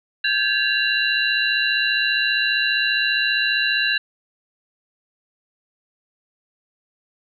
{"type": "tone cluster", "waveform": "sine", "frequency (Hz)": [1582, 1697, 2773, 3972], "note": ["G6", "G#6", "F7", "B7"], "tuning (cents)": [15, 37, -13, 9], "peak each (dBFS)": -23, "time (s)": [0.24, 3.98], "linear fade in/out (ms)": 5, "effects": []}